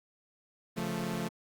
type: chord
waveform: sawtooth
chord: Db augmented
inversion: none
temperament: equal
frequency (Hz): 138.59 / 174.61 / 220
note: Db3 / F3 / A3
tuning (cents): 0 / 0 / 0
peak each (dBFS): -37 / -32 / -32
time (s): 0.76-1.29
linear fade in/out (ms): 20
effects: Opus 48 kbps